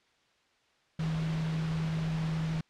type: tone in noise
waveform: sine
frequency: 160 Hz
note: D#3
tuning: 49 cents sharp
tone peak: -29 dBFS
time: 0.99-2.61 s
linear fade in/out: 5 ms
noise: pink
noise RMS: -41 dBFS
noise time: 0.99-2.61 s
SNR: +9 dB
effects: white hiss -68 dBFS RMS until 2.69 s + low-pass 4000 Hz 12 dB/octave